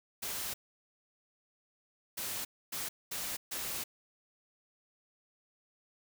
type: noise bursts at uneven times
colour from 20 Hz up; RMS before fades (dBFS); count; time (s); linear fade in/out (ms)
white; -38; 5; 0.22-0.54 / 2.17-2.45 / 2.72-2.89 / 3.11-3.37 / 3.51-3.84; 10
effects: none